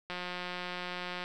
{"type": "click train", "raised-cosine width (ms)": 0.3, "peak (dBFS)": -22, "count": 205, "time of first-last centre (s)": [0.1, 1.24], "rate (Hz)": 179, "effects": []}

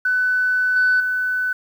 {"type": "tone with level steps", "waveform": "sine", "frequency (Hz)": 1500, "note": "F#6", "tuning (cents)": 23, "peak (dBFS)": [-15, -12, -18], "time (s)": [0.05, 1.53], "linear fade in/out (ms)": 5, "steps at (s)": [0.76, 1], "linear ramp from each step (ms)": 2, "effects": ["tanh soft clip ceiling -10 dBFS", "8-bit"]}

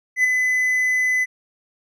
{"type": "tone with ADSR envelope", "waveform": "triangle", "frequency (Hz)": 2011, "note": "B6", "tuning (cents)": 31, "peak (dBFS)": -10, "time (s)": [0.16, 1.26], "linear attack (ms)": 82, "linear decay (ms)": 7, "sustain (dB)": -5, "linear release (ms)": 32, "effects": []}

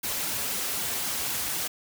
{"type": "noise with flanger", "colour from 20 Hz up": "white", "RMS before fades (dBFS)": -30, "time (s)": [0.03, 1.68], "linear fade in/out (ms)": 10, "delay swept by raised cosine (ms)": [1.6, 6.6], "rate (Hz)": 3.9, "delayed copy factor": -0.75, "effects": []}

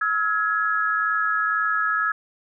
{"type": "tone cluster", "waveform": "sine", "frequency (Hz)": [1295, 1397, 1673], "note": ["E6", "F6", "G#6"], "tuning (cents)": [-31, 0, 12], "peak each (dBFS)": [-23, -28, -23], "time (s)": [0.01, 2.12], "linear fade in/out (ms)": 5, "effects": []}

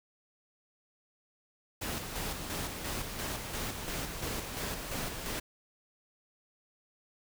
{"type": "noise with tremolo", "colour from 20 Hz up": "pink", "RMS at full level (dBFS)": -36, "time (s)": [1.81, 5.4], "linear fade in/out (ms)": 10, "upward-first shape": "square", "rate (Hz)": 2.9, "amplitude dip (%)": 40, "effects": []}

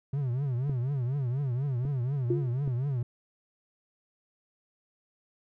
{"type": "tone with vibrato", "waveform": "triangle", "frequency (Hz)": 131.3, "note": "C3", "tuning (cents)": 6, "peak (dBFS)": -25, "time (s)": [0.13, 3.03], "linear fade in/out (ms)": 5, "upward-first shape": "triangle", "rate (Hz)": 4.1, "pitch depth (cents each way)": 210}
{"type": "clicks", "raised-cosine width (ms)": 3, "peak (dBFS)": -25, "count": 3, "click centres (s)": [0.696, 1.852, 2.677]}
{"type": "tone with exponential decay", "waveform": "sine", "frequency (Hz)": 350.1, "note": "F4", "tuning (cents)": 4, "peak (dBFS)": -22, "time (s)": [2.3, 2.59], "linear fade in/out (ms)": 5, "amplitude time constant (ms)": 61}
{"effects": []}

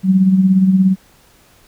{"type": "tone with tremolo", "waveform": "sine", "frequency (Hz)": 189, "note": "F#3", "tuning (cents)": 37, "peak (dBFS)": -6, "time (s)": [0.03, 0.96], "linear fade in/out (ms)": 50, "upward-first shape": "sine", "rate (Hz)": 17, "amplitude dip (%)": 50, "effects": ["pink hiss -50 dBFS RMS until 1.67 s"]}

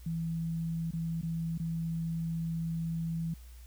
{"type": "tone with dropouts", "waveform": "sine", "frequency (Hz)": 164.81, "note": "E3", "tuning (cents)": 0, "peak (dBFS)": -31, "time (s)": [0.06, 3.34], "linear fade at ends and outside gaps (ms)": 5, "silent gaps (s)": [[0.909, 0.934], [1.213, 1.23], [1.578, 1.598]], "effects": ["added 60 Hz sine -47 dBFS peak until 3.66 s", "white hiss -61 dBFS RMS until 3.66 s"]}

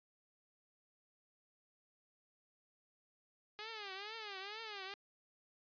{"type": "tone with vibrato", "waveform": "5% pulse", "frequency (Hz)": 414, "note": "G#4", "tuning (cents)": -5, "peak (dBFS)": -33, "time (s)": [3.59, 4.94], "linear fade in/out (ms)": 0, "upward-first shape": "triangle", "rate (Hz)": 2.2, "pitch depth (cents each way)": 180, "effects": ["resampled to 11025 Hz"]}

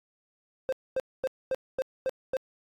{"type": "tone bursts", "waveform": "triangle", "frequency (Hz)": 523.3, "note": "C5", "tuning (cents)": 0, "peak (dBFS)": -23, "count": 7, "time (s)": [0.69, 2.368], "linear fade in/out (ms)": 0, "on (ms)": 34, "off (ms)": 240, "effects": ["AAC 48 kbps"]}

